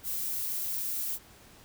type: noise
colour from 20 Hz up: violet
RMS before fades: -33 dBFS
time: 0.03-1.19 s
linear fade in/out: 50 ms
effects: pink hiss -55 dBFS RMS until 1.64 s